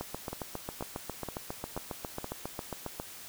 two click trains, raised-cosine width 1 ms, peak -22 / -21 dBFS, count 5 / 23, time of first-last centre 0.33-2.244 / 0.01-2.999 s, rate 2.09 / 7.36 Hz, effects white hiss -47 dBFS RMS until 3.28 s

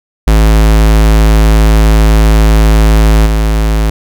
square tone with level steps, 53.8 Hz, A1, 38 cents flat, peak -4 / -8 dBFS, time 0.27-3.9 s, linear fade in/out 5 ms, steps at 3.26 s, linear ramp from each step 5 ms, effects none

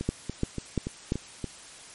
two click trains, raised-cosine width 3 ms, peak -18 / -12 dBFS, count 6 / 4, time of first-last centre 0.01-1.443 / 0.09-1.121 s, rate 3.49 / 2.91 Hz, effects white hiss -47 dBFS RMS until 1.94 s + MP3 48 kbps

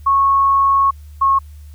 sine tone pair in turn, 1100 / 1090.5 Hz, C#6 / C#6, -14 / -29 cents, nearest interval unison, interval 15 cents, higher first, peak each -10 dBFS, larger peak neither, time 0.06-0.91 / 1.21-1.39 s, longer first, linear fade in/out 10 ms, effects added 74 Hz sine -34 dBFS peak until 1.74 s + white hiss -55 dBFS RMS until 1.74 s

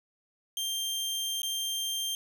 sawtooth tone with dropouts, 3173 Hz, G7, 20 cents sharp, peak -27 dBFS, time 0.57-2.15 s, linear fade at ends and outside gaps 1 ms, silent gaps 1.419-1.431 s, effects none

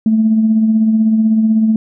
sine tone with tremolo, 220 Hz, A3, in tune, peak -6 dBFS, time 0.06-1.76 s, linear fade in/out 2 ms, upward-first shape triangle, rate 16 Hz, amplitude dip 45%, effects tanh soft clip ceiling -2 dBFS

